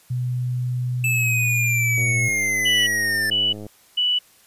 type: tone with pitch glide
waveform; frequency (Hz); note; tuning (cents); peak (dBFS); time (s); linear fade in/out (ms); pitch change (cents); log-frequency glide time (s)
sine; 124.6 to 118.84; B2 to A#2; +16 to +34; -21; 0.1-2.29; 10; -82; 0.99-1.36
type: linear sweep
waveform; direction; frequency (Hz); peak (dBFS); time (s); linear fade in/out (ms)
square; down; 2637 to 1760; -20; 1.04-3.3; 2
type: click train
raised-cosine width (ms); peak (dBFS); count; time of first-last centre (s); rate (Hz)
2; -23; 178; 1.98-3.666; 105
type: tone bursts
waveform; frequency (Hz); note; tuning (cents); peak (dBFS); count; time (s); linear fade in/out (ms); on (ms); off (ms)
sine; 2960; F#7; 0; -17; 3; 2.65-4.19; 10; 220; 440
effects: white hiss -54 dBFS RMS until 4.46 s + resampled to 32000 Hz